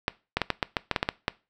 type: clicks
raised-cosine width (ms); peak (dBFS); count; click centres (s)
0.3; -7; 11; 0.081 / 0.37 / 0.417 / 0.503 / 0.628 / 0.768 / 0.913 / 0.962 / 1.029 / 1.089 / 1.281
effects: noise-tail reverb RT60 0.3 s tail -21 dB re dry